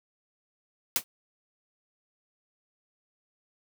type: noise with exponential decay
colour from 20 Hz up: white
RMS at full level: -20 dBFS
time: 0.96-1.04 s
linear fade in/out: 0 ms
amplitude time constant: 16 ms
effects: none